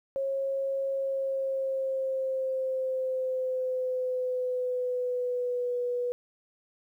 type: tone with pitch glide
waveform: sine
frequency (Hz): 543 to 489.4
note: C#5 to B4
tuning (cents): -36 to -16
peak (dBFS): -27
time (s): 0.16-6.12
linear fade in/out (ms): 0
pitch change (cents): -180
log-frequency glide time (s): 0.92-5.81
effects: 11-bit